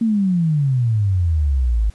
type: exponential sweep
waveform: sine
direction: down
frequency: 233.1 to 51 Hz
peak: -14 dBFS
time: 0.01-1.9 s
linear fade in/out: 5 ms
effects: pink hiss -52 dBFS RMS until 1.94 s + resampled to 24000 Hz